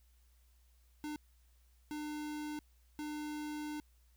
square tone bursts at uneven times, 300 Hz, D4, 37 cents sharp, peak -40 dBFS, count 3, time 1.04-1.16 / 1.91-2.59 / 2.99-3.8 s, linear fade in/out 0 ms, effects added 60 Hz sine -64 dBFS peak until 4.16 s + white hiss -75 dBFS RMS until 4.16 s

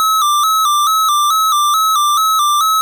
square tone with vibrato, 1235 Hz, D#6, 13 cents flat, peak -11 dBFS, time 0-2.81 s, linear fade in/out 0 ms, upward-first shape square, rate 2.3 Hz, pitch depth 76 cents each way, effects none

